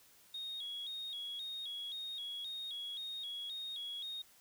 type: tone with vibrato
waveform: sine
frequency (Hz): 3520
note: A7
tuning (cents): 0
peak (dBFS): -39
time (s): 0.34-4.22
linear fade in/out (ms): 5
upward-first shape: square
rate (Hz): 1.9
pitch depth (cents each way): 95
effects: tanh soft clip ceiling -37 dBFS + white hiss -64 dBFS RMS until 4.4 s